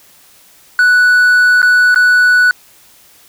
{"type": "tone with dropouts", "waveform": "triangle", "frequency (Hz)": 1480, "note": "F#6", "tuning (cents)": 0, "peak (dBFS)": -4, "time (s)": [0.79, 2.51], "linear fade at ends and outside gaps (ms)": 1, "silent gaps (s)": [[1.618, 1.628], [1.945, 1.959]], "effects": ["white hiss -45 dBFS RMS until 3.28 s"]}